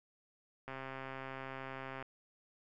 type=click train; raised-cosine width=0.5 ms; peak=-29 dBFS; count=180; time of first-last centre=0.68-2.026 s; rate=133 Hz; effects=none